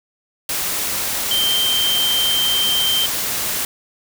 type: tone in noise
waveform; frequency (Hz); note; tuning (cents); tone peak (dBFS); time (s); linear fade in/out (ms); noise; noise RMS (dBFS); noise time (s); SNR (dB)
sine; 3136; G7; 0; -16; 1.31-3.06; 2; white; -22; 0.49-3.65; +3
effects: none